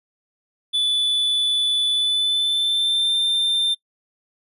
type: tone with pitch glide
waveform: triangle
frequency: 3475 to 3585 Hz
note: A7 to A7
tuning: -22 to +32 cents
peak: -16 dBFS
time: 0.73-3.75 s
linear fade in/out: 20 ms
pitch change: +54 cents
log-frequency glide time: 1.92-3.17 s
effects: noise-tail reverb RT60 0.1 s tail -22 dB re dry + resampled to 32000 Hz